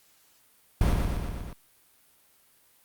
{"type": "noise with echo", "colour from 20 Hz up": "brown", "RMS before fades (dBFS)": -22, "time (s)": [0.81, 0.93], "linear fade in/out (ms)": 2, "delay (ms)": 120, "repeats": 5, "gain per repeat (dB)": -3, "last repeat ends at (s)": 1.53, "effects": ["white hiss -62 dBFS RMS until 2.84 s", "Opus 48 kbps"]}